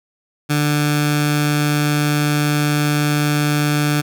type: tone with notch filter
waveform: 15% pulse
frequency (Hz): 147.9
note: D3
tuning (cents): +13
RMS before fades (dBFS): -17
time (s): 0.49-4.02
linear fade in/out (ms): 20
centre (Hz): 510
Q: 1
effects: none